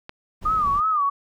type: click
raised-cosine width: 0.3 ms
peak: -20 dBFS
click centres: 0.094 s
type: noise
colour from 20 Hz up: brown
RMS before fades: -34 dBFS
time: 0.41-0.81 s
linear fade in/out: 20 ms
type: tone with vibrato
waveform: sine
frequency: 1203 Hz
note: D6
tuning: 41 cents sharp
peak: -18 dBFS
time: 0.45-1.1 s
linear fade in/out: 10 ms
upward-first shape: sine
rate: 2.9 Hz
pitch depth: 130 cents each way
effects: none